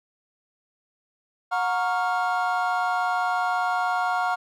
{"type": "chord", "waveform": "triangle", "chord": "Gb major seventh", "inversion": "none", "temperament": "equal with one note detuned", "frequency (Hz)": [726.4, 932.3, 1108.7, 1396.9], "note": ["Gb5", "Bb5", "Db6", "F6"], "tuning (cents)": [-32, 0, 0, 0], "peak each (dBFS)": [-23, -28, -28, -26], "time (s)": [1.51, 4.36], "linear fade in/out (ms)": 20, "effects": []}